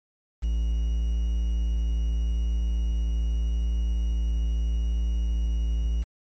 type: tone with quantisation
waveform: triangle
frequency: 56.3 Hz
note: A1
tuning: 40 cents sharp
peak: -20 dBFS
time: 0.42-6.04 s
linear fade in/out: 20 ms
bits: 8
effects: MP3 32 kbps